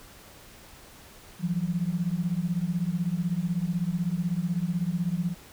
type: beating tone pair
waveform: sine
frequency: 166.2 / 182.2 Hz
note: E3 / F#3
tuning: +15 / -26 cents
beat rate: 16 Hz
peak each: -28 dBFS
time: 1.39-5.35 s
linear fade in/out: 50 ms
effects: pink hiss -50 dBFS RMS until 5.52 s